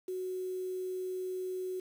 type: tone with quantisation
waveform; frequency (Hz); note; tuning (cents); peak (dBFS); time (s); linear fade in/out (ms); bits
sine; 370; F#4; 0; -34; 0.08-1.8; 5; 9
effects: none